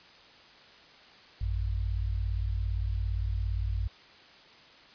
sine tone pair together, 55 / 92.5 Hz, A1 / F#2, 0 / 0 cents, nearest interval major sixth, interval 900 cents, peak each -29 / -32 dBFS, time 1.41-3.88 s, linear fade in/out 5 ms, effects white hiss -54 dBFS RMS until 4.94 s + resampled to 11025 Hz

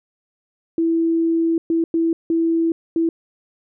sine tone bursts at uneven times, 330 Hz, E4, 2 cents sharp, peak -15 dBFS, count 5, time 0.78-1.58 / 1.7-1.84 / 1.94-2.13 / 2.3-2.72 / 2.96-3.09 s, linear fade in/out 2 ms, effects none

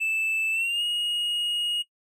triangle tone with pitch glide, 2637 to 2876 Hz, E7 to F#7, 0 to -50 cents, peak -22 dBFS, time 0-1.83 s, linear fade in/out 20 ms, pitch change +150 cents, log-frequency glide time 0.52-0.83 s, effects noise-tail reverb RT60 0.1 s tail -19 dB re dry

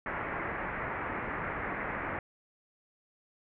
white low-pass noise, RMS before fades -36 dBFS, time 0.06-2.19 s, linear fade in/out 2 ms, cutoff 2100 Hz, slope 48 dB/octave, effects none

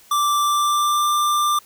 square tone with pitch glide, 1173 to 1187.3 Hz, D6 to D6, -2 to +19 cents, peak -17 dBFS, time 0.11-1.59 s, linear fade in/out 5 ms, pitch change +21 cents, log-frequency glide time 0.41-1.1 s, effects white hiss -50 dBFS RMS until 1.65 s

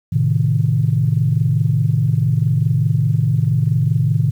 sine chord, A diminished, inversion none, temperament equal, 110 / 130.81 / 155.56 Hz, A2 / C3 / Eb3, 0 / 0 / 0 cents, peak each -17 dBFS, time 0.12-4.31 s, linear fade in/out 10 ms, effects tanh soft clip ceiling -3 dBFS + 8-bit

